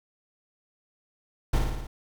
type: noise with echo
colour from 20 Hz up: brown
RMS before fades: -22 dBFS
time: 1.53-1.59 s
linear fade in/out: 5 ms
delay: 56 ms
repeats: 5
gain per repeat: -3 dB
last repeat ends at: 1.87 s
effects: none